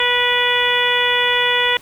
harmonic tone, 488.9 Hz, B4, 18 cents flat, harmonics 1 / 2 / 3 / 4 / 5 / 6 / 7, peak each -23 / -22 / -24 / -19 / -23 / -22 / -21 dBFS, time 0-1.77 s, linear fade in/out 2 ms, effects pink hiss -44 dBFS RMS until 1.81 s

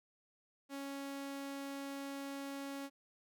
sawtooth tone, 277.2 Hz, C#4, in tune, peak -38 dBFS, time 0.69-2.9 s, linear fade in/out 50 ms, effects none

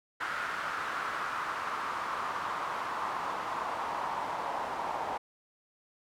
pink noise with band-pass filter sweep, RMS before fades -35 dBFS, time 0.2-5.18 s, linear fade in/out 10 ms, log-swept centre 1400 to 850 Hz, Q 3.2, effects none

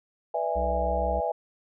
sine chord, E dominant seventh, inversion second, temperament just, 494.4 / 593.3 / 659.3 / 824.1 Hz, B4 / D5 / E5 / G#5, +2 / +18 / 0 / -14 cents, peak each -32 / -32 / -29 / -30 dBFS, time 0.34-1.32 s, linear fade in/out 5 ms
harmonic tone, 64.2 Hz, C2, 32 cents flat, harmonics 1 / 3 / 5 / 7 / 9 / 10, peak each -29 / -39 / -43 / -46 / -48 / -49 dBFS, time 0.55-1.21 s, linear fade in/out 20 ms
effects none

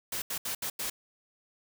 white noise bursts at uneven times, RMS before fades -34 dBFS, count 5, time 0.12-0.22 / 0.3-0.38 / 0.45-0.55 / 0.62-0.7 / 0.79-0.9 s, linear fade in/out 5 ms, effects none

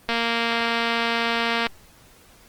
click train, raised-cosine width 0.3 ms, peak -7 dBFS, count 367, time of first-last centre 0.09-1.668 s, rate 232 Hz, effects pink hiss -52 dBFS RMS until 2.48 s + Opus 24 kbps

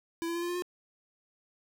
square tone with pitch steps, 333.5 / 338.2 / 342.9 / 347.7 / 352.5 / 357.4 Hz, E4 / E4 / F4 / F4 / F4 / F4, +20 / +44 / -32 / -8 / +16 / +40 cents, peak -32 dBFS, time 0.22-0.622 s, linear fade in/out 0 ms, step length 67 ms, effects none

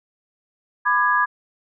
sine chord, G# diminished, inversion first, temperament just, 996.7 / 1196.1 / 1661.2 Hz, B5 / D6 / G#6, +16 / +31 / 0 cents, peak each -20 / -21 / -19 dBFS, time 0.85-1.26 s, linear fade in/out 20 ms, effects none

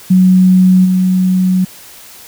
sine tone with level steps, 185 Hz, F#3, in tune, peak -4 / -8 dBFS, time 0.1-1.65 s, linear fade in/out 10 ms, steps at 0.84 s, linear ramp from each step 20 ms, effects white hiss -36 dBFS RMS until 2.27 s

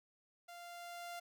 sawtooth tone with level ramp, 695 Hz, F5, 9 cents flat, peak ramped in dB -47 to -40 dBFS, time 0.48-1.2 s, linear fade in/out 10 ms, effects 13-bit

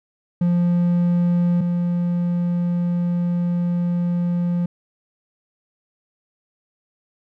triangle tone pair in turn, 174.61 / 174.61 Hz, F3 / F3, 0 / 0 cents, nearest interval unison, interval 0 cents, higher neither, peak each -13 / -16 dBFS, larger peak first, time 0.41-1.61 / 1.61-4.66 s, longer second, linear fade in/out 5 ms, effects none

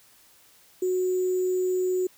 sine tone with sample-and-hold, 367.7 Hz, F#4, 11 cents flat, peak -22 dBFS, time 0.82-2.07 s, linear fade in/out 5 ms, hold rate 7350 Hz, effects white hiss -57 dBFS RMS until 2.17 s

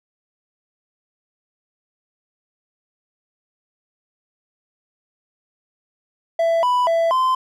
triangle tone with pitch steps, 665 / 990 / 665 / 1033 Hz, E5 / B5 / E5 / C6, +15 / +4 / +15 / -22 cents, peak -13 dBFS, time 6.39-7.35 s, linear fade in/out 5 ms, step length 240 ms, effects none

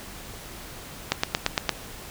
click train, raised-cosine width 0.2 ms, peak -3 dBFS, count 6, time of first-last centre 1.12-1.693 s, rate 8.73 Hz, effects pink hiss -41 dBFS RMS until 2.1 s

